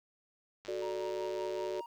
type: click train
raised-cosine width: 0.2 ms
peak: -31 dBFS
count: 120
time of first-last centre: 0.65-1.794 s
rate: 104 Hz
type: chord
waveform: sine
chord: D major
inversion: first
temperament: equal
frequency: 370 / 440 / 587.3 Hz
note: F#4 / A4 / D5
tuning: 0 / 0 / 0 cents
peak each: -37 / -41 / -39 dBFS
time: 0.68-1.81 s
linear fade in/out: 5 ms
type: tone with tremolo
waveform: triangle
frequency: 940 Hz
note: A#5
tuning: 14 cents sharp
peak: -40 dBFS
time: 0.82-1.86 s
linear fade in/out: 2 ms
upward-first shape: sine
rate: 5.3 Hz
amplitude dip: 60%
effects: 11-bit